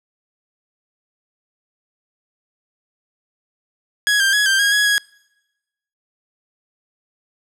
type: tone with pitch steps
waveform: sawtooth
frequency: 1669 / 1584 / 1677 / 1573 / 1637 / 1674 / 1660 Hz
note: G#6 / G6 / G#6 / G6 / G#6 / G#6 / G#6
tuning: +8 / +18 / +16 / +6 / -25 / +13 / -1 cents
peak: -10 dBFS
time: 4.07-4.98 s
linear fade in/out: 0 ms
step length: 130 ms
effects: noise-tail reverb RT60 1.0 s tail -26 dB re dry + low-pass 11000 Hz 12 dB/octave